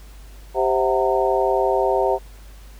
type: harmonic tone with a mistuned harmonic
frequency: 130.81 Hz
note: C3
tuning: in tune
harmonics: 3 / 4 / 5 / 6 / 7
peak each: -21 / -22 / -23 / -24 / -24 dBFS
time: 0.54-2.19 s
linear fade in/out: 50 ms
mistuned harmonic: 6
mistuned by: -89 cents
effects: added 50 Hz sine -39 dBFS peak until 2.79 s + pink hiss -50 dBFS RMS until 2.79 s